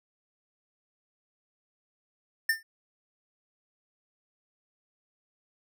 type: tone with exponential decay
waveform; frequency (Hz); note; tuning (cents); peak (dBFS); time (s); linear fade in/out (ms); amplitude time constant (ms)
square; 1798; A6; +37; -20; 2.49-2.63; 5; 30
effects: none